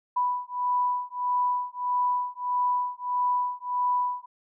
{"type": "beating tone pair", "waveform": "sine", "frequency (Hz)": [987.8, 989.4], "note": ["B5", "B5"], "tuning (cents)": [0, 3], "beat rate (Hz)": 1.6, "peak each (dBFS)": -27, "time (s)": [0.16, 4.26], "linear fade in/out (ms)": 10, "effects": []}